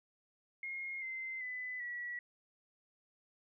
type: tone with pitch steps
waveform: sine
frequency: 2145 / 2073 / 2004 / 1936.5 Hz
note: C7 / C7 / B6 / B6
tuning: +42 / -17 / +25 / -35 cents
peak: -39 dBFS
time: 0.63-2.19 s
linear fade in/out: 2 ms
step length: 390 ms
effects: none